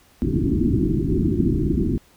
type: low-pass noise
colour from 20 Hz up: white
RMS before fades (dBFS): -20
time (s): 0.22-1.98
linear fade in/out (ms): 0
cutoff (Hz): 370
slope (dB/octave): 96
effects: pink hiss -55 dBFS RMS until 2.16 s